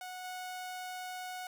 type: tone with level steps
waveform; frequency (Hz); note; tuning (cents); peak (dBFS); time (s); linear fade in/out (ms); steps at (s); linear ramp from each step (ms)
sawtooth; 735; F#5; -12; -38 / -36; 0.01-1.47; 2; 0.24; 5
effects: none